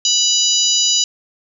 harmonic tone with a mistuned harmonic, 981 Hz, B5, 12 cents flat, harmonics 3 / 4 / 5 / 6 / 7, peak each -19 / -19 / -19 / -19 / -19 dBFS, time 0.05-1.04 s, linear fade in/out 2 ms, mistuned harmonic 6, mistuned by +16 cents, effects none

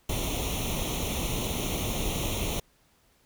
pink noise with comb filter, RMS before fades -30 dBFS, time 0.09-2.6 s, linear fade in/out 5 ms, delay 0.31 ms, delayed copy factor +0.85, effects pink hiss -65 dBFS RMS until 3.25 s

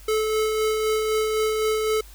square tone with tremolo, 434.1 Hz, A4, 23 cents flat, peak -20 dBFS, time 0.08-2.01 s, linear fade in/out 5 ms, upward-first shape sine, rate 3.9 Hz, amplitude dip 30%, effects added 50 Hz sine -43 dBFS peak until 2.14 s + white hiss -50 dBFS RMS until 2.14 s

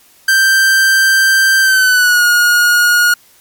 45% pulse tone with pitch glide, 1568 to 1437.9 Hz, G6 to F#6, 0 to -50 cents, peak -7 dBFS, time 0.28-3.14 s, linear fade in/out 5 ms, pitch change -150 cents, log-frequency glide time 1.61-2.24 s, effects white hiss -47 dBFS RMS until 3.4 s + MP3 96 kbps

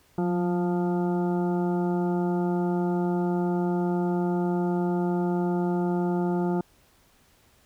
harmonic tone with a mistuned harmonic, 175.6 Hz, F3, 10 cents sharp, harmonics 1 / 2 / 3 / 4 / 5 / 7 / 8, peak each -25 / -27 / -40 / -35 / -36 / -45 / -46 dBFS, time 0.18-6.61 s, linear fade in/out 2 ms, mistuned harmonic 1, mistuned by +34 cents, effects pink hiss -61 dBFS RMS until 7.65 s

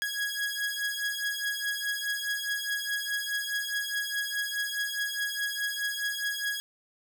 sawtooth beating tone pair, 1657 / 1661.8 Hz, G#6 / G#6, -4 / +1 cents, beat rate 4.8 Hz, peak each -29 dBFS, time 0.02-6.6 s, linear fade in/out 0 ms, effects none

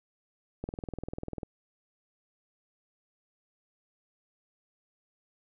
click train, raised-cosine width 2 ms, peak -22 dBFS, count 17, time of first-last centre 0.64-1.432 s, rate 20.2 Hz, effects none

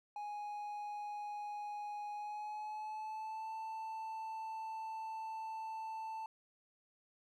triangle tone with pitch glide, 830.6 to 885.1 Hz, G#5 to A5, 0 to +10 cents, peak -39 dBFS, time 0.16-6.26 s, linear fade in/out 2 ms, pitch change +110 cents, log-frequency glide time 2.13-3.52 s, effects none

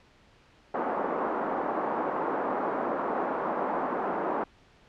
white band-pass noise, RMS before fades -30 dBFS, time 0.74-4.44 s, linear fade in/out 5 ms, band 230 to 1100 Hz, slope 24 dB/octave, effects pink hiss -59 dBFS RMS until 4.88 s + low-pass 4000 Hz 12 dB/octave

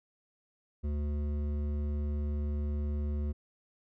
sine tone with hard clipping, 73.42 Hz, D2, in tune, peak -32 dBFS, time 0.83-3.33 s, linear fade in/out 20 ms, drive 11 dB, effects none

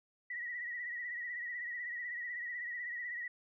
sine tone with vibrato, 1930 Hz, B6, 40 cents flat, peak -38 dBFS, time 0.3-3.28 s, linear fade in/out 5 ms, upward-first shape sine, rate 16 Hz, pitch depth 55 cents each way, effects none

